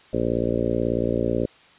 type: harmonic tone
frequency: 58.27 Hz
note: A#1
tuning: in tune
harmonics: 1 / 2 / 3 / 4 / 5 / 6 / 7 / 8 / 9 / 10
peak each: -33 / -30 / -34 / -28 / -29 / -29 / -28 / -31 / -28 / -32 dBFS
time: 0.13-1.46 s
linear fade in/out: 5 ms
effects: white hiss -52 dBFS RMS until 1.78 s + resampled to 8000 Hz